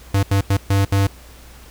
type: tone bursts at uneven times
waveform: square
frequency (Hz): 98.5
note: G2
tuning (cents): +9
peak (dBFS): -14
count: 5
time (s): 0.14-0.23 / 0.31-0.41 / 0.5-0.57 / 0.7-0.85 / 0.92-1.07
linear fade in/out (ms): 5
effects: added 60 Hz sine -42 dBFS peak until 1.7 s + pink hiss -45 dBFS RMS until 1.7 s